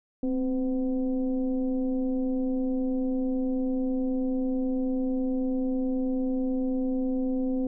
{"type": "tone with frequency modulation", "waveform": "sine", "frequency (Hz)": 261.6, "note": "C4", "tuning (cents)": 0, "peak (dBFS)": -24, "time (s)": [0.23, 7.67], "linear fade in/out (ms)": 2, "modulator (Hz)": 247, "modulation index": 0.7, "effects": []}